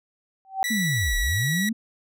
sine tone with exponential growth, 770 Hz, G5, 31 cents flat, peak -16 dBFS, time 0.45-0.63 s, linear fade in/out 0 ms, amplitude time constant 39 ms
sawtooth tone with pitch glide, 1956 to 1931.3 Hz, B6 to B6, -17 to -39 cents, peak -21 dBFS, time 0.64-1.69 s, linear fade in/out 2 ms, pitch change -22 cents, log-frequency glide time 0.78-1.3 s
sine linear two-way sweep, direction down then up, 233.1 to 32.29 to 233.1 Hz, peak -23 dBFS, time 0.7-1.73 s, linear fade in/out 10 ms, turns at 1.17 s
effects none

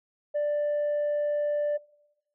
sine tone, 589 Hz, D5, 5 cents sharp, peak -22 dBFS, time 0.34-1.78 s, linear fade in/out 20 ms, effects noise-tail reverb RT60 0.9 s tail -23 dB re dry + tanh soft clip ceiling -23 dBFS

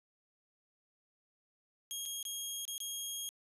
15% pulse tone with dropouts, 3266 Hz, G#7, 30 cents flat, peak -31 dBFS, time 1.91-3.29 s, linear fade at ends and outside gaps 0 ms, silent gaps 2.054-2.059 / 2.228-2.252 / 2.652-2.679 / 2.78-2.803 s, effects resampled to 32000 Hz

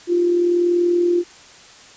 sine tone with amplitude modulation, 349.2 Hz, F4, in tune, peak -12 dBFS, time 0.07-1.24 s, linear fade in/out 50 ms, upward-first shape sine, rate 40.6 Hz, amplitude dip 40%, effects white hiss -44 dBFS RMS until 1.96 s + resampled to 16000 Hz

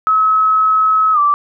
sine tone with pitch glide, 1286 to 1165.7 Hz, E6 to D6, -43 to -13 cents, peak -9 dBFS, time 0.07-1.34 s, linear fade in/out 0 ms, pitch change -170 cents, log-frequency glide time 1.13-1.19 s, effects none

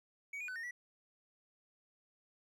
triangle tone with pitch steps, 2258 / 2447 / 1506 / 1838 / 1950 Hz, C#7 / D#7 / F#6 / A#6 / B6, +31 / -29 / +30 / -25 / -23 cents, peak -39 dBFS, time 0.33-0.71 s, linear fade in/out 5 ms, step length 76 ms, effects none

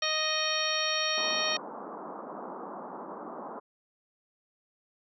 harmonic tone, 622 Hz, D#5, 1 cent flat, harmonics 1 / 2 / 3 / 4 / 5 / 6 / 7 / 9, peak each -35 / -35 / -35 / -35 / -35 / -35 / -35 / -35 dBFS, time 0.02-1.57 s, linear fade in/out 5 ms
white band-pass noise, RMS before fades -41 dBFS, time 1.17-3.6 s, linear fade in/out 10 ms, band 190 to 1200 Hz, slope 48 dB/octave
effects none

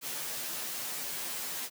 white noise with comb filter, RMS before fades -37 dBFS, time 0.01-1.7 s, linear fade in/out 50 ms, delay 10 ms, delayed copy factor -0.9, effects high-pass 150 Hz 12 dB/octave

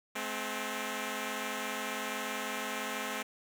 5% pulse tone pair together, 214.7 / 261.9 Hz, A3 / C4, -42 / +2 cents, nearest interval minor third, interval 344 cents, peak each -26 dBFS, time 0.15-3.23 s, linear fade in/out 10 ms, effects none

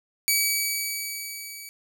10% pulse tone with level ramp, 2281 Hz, C#7, 49 cents sharp, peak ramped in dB -10 to -30 dBFS, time 0.28-1.69 s, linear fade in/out 0 ms, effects none

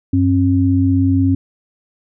sine tone pair together, 95.46 / 270 Hz, G2 / C#4, -45 / -45 cents, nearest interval octave + tritone, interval 1800 cents, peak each -14 / -13 dBFS, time 0.13-1.35 s, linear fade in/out 5 ms, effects none

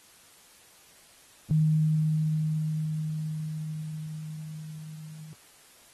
sine tone with level ramp, 155.56 Hz, D#3, in tune, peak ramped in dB -19 to -41 dBFS, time 1.51-5.33 s, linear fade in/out 0 ms, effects white hiss -56 dBFS RMS until 5.93 s + AAC 32 kbps

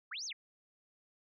sine linear two-way sweep, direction up then down, 1040 to 6645 to 1680 Hz, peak -39 dBFS, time 0.11-0.33 s, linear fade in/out 10 ms, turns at 0.25 s, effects none

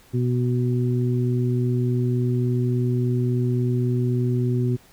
harmonic tone, 123.47 Hz, B2, in tune, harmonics 1 / 2 / 3, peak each -20 / -26 / -28 dBFS, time 0.13-4.77 s, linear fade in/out 20 ms, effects pink hiss -53 dBFS RMS until 4.92 s

